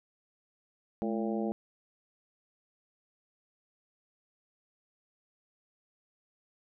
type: harmonic tone with a mistuned harmonic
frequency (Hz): 113.8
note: A#2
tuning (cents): -41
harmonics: 2 / 3 / 4 / 5 / 6 / 7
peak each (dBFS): -32 / -36 / -38 / -40 / -42 / -43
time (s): 1.02-1.52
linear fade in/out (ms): 0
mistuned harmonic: 2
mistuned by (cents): -100
effects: none